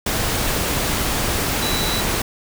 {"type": "tone in noise", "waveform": "sine", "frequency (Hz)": 3942, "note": "B7", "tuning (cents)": -4, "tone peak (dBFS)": -25, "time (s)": [1.62, 2.01], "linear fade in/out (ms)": 5, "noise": "pink", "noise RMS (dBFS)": -21, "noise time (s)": [0.06, 2.22], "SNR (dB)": -7, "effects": []}